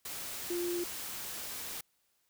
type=tone in noise; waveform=sine; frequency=349.2 Hz; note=F4; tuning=in tune; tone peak=-32 dBFS; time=0.5-0.84 s; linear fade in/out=5 ms; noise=white; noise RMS=-41 dBFS; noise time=0.05-1.81 s; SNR=+6 dB; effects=white hiss -75 dBFS RMS until 2.29 s